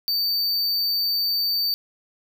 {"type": "tone", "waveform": "square", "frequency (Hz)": 4592, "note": "D8", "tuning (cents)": -40, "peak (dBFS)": -21, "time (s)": [0.08, 1.74], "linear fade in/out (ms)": 0, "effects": []}